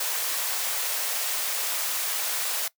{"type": "high-pass noise", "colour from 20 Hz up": "white", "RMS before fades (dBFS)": -28, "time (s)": [0, 2.68], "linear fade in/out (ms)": 5, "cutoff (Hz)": 490, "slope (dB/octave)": 24, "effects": ["noise-tail reverb RT60 0.1 s tail -20 dB re dry"]}